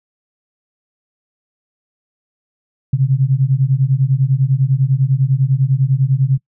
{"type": "beating tone pair", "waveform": "sine", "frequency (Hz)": [129.1, 139.1], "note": ["C3", "C#3"], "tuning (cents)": [-23, 6], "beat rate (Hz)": 10, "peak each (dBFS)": -14, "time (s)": [2.93, 6.38], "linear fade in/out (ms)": 5, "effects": ["noise-tail reverb RT60 0.1 s tail -23 dB re dry"]}